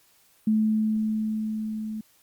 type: tone with level ramp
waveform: sine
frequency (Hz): 217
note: A3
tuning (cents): -24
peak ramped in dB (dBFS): -18 to -30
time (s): 0.47-2.01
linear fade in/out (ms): 5
effects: white hiss -61 dBFS RMS until 2.22 s + Opus 48 kbps